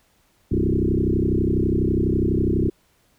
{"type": "tone with frequency modulation", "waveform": "sine", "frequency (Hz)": 211, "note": "G#3", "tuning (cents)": 28, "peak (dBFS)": -17, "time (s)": [0.51, 2.7], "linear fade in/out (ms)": 10, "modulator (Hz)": 32.1, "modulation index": 5.4, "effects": ["pink hiss -62 dBFS RMS until 3.18 s"]}